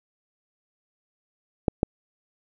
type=clicks; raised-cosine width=2 ms; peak=-6 dBFS; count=2; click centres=1.682 / 1.831 s; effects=none